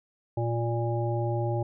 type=harmonic tone; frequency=117.2 Hz; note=A#2; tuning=10 cents sharp; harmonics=1 / 3 / 5 / 7; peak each=-27 / -32 / -34 / -35 dBFS; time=0.37-1.63 s; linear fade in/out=5 ms; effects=none